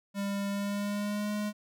square tone with pitch glide, 199.8 to 208.9 Hz, G3 to G#3, +33 to +10 cents, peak -31 dBFS, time 0.14-1.53 s, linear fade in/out 50 ms, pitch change +77 cents, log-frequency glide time 0.48-1.32 s, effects none

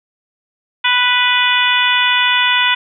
harmonic tone, 493.9 Hz, B4, in tune, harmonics 2 / 3 / 4 / 5 / 6 / 7, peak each -18 / -18 / -18 / -18 / -18 / -18 dBFS, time 0.84-2.75 s, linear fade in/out 10 ms, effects none

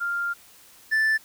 sine / triangle tone pair in turn, 1396.9 / 1760 Hz, F6 / A6, 0 / 0 cents, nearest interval major third, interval 400 cents, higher second, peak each -24 / -17 dBFS, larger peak second, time 0-0.34 / 0.91-1.18 s, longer first, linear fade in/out 20 ms, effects white hiss -52 dBFS RMS until 1.24 s

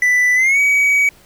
triangle tone with pitch glide, 1985 to 2267 Hz, B6 to C#7, +8 to +38 cents, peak -9 dBFS, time 0.02-1.09 s, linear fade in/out 2 ms, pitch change +230 cents, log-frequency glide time 0.35-0.59 s, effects pink hiss -48 dBFS RMS until 1.25 s

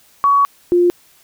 sine tone pair in turn, 1125 / 351.7 Hz, C#6 / F4, +25 / +12 cents, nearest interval octave + minor sixth, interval 2013 cents, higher first, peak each -9 dBFS, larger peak neither, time 0.24-0.45 / 0.72-0.9 s, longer first, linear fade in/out 0 ms, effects white hiss -51 dBFS RMS until 1.23 s

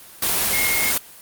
sine tone in noise, 2148 Hz, C7, 45 cents sharp, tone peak -22 dBFS, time 0.53-0.91 s, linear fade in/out 5 ms, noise white, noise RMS -20 dBFS, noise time 0.22-0.98 s, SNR -5 dB, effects white hiss -43 dBFS RMS until 1.21 s + Opus 24 kbps

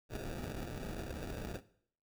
pink noise with sample-and-hold, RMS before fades -42 dBFS, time 0.09-1.61 s, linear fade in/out 50 ms, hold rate 1050 Hz, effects noise-tail reverb RT60 0.6 s tail -17 dB re dry

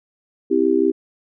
sine chord, C major, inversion none, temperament just, 261.6 / 327 / 392.4 Hz, C4 / E4 / G4, 0 / -14 / +2 cents, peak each -21 / -18 / -17 dBFS, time 0.5-0.92 s, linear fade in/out 20 ms, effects none

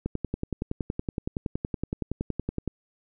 click train, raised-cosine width 3 ms, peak -15 dBFS, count 29, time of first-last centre 0.06-2.677 s, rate 10.7 Hz, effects none

